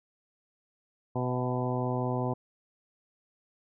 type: harmonic tone with a mistuned harmonic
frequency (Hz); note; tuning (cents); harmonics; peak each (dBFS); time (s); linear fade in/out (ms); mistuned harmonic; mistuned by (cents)
125.1; B2; +23; 1 / 2 / 3 / 4 / 5 / 6 / 7 / 8; -31 / -34 / -36 / -37 / -38 / -39 / -39 / -40; 1.15-2.34; 10; 5; +40
effects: none